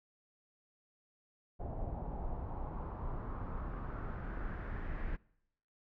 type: noise with low-pass filter sweep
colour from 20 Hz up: brown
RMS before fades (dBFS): -40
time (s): 1.59-5.17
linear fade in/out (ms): 20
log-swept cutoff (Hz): 710 to 1900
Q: 3
effects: noise-tail reverb RT60 0.8 s tail -24 dB re dry